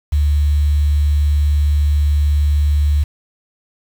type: tone with quantisation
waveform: sine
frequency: 73.42 Hz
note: D2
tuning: in tune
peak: -11 dBFS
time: 0.12-3.04 s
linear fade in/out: 10 ms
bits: 6
effects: none